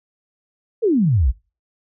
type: exponential sweep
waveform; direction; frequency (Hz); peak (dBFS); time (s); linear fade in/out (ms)
sine; down; 489.5 to 51.91; -13; 0.82-1.32; 20
effects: noise-tail reverb RT60 0.3 s tail -20 dB re dry